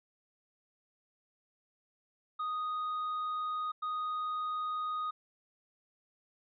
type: tone bursts at uneven times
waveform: triangle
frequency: 1243 Hz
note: D#6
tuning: 2 cents flat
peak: -31 dBFS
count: 2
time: 2.39-3.72 / 3.82-5.11 s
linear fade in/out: 10 ms
effects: resampled to 11025 Hz